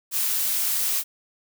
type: noise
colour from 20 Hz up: blue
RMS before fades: -24 dBFS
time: 0.11-1.04 s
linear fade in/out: 50 ms
effects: none